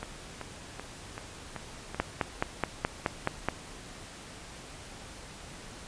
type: two click trains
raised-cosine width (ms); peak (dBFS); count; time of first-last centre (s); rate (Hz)
0.5; -22 / -11; 6 / 8; 0.03-1.946 / 2-3.486; 2.61 / 4.71
effects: pink hiss -46 dBFS RMS until 5.87 s + resampled to 22050 Hz